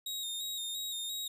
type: tone with vibrato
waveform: sawtooth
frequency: 3729 Hz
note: A#7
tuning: in tune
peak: -33 dBFS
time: 0.06-1.28 s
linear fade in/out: 5 ms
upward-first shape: square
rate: 2.9 Hz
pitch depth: 33 cents each way
effects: none